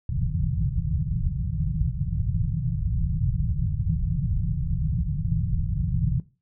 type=low-pass noise; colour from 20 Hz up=white; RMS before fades=-25 dBFS; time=0.09-6.2 s; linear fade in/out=2 ms; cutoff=170 Hz; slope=96 dB/octave; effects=noise-tail reverb RT60 0.3 s tail -18 dB re dry